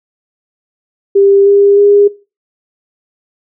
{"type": "tone with pitch steps", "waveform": "sine", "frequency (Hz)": [396.8, 401.9, 407], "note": ["G4", "G4", "G#4"], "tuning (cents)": [21, 43, -35], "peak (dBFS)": -4, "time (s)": [1.15, 2.08], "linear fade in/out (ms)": 10, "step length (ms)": 310, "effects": ["noise-tail reverb RT60 0.3 s tail -19 dB re dry"]}